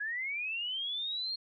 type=linear sweep; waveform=sine; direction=up; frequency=1643 to 4280 Hz; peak=-33 dBFS; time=0-1.36 s; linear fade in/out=10 ms; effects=none